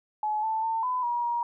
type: tone with pitch steps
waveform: sine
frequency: 852 / 882 / 899 / 1005 / 956 / 949 Hz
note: G#5 / A5 / A5 / B5 / A#5 / A#5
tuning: +44 / +4 / +37 / +30 / +43 / +31 cents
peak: -25 dBFS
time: 0.23-1.43 s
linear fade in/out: 2 ms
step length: 200 ms
effects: none